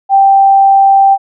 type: tone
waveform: sine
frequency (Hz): 784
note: G5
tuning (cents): 0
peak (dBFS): -3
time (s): 0.09-1.18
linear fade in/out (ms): 50
effects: none